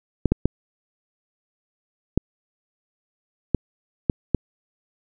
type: clicks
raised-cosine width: 3 ms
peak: -4 dBFS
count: 7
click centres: 0.257 / 0.32 / 0.456 / 2.176 / 3.547 / 4.098 / 4.347 s
effects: none